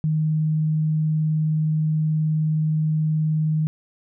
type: tone with vibrato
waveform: sine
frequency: 155.56 Hz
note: D#3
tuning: in tune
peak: -18 dBFS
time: 0.04-3.67 s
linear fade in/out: 0 ms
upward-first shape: triangle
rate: 19 Hz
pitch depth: 9 cents each way
effects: none